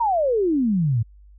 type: exponential sweep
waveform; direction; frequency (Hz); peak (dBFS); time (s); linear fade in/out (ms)
sine; down; 970 to 105.6; -17; 0-1.03; 10
effects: added 50 Hz sine -45 dBFS peak until 1.38 s